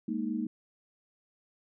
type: chord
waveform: sine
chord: Ab suspended second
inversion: none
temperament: equal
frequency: 207.7 / 233.1 / 311.1 Hz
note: Ab3 / Bb3 / Eb4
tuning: 0 / 0 / 0 cents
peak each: -35 / -33 / -35 dBFS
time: 0.08-0.47 s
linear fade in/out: 5 ms
effects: none